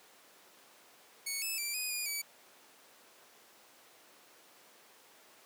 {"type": "tone with pitch steps", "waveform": "10% pulse", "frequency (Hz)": [2219, 2607, 2345, 2486, 2444, 2287], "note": ["C#7", "E7", "D7", "D#7", "D#7", "D7"], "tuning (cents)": [1, -20, -3, -2, -32, -47], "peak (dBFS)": -26, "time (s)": [1.26, 2.22], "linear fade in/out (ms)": 10, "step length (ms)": 160, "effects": ["pink hiss -59 dBFS RMS until 5.45 s", "high-pass 400 Hz 12 dB/octave"]}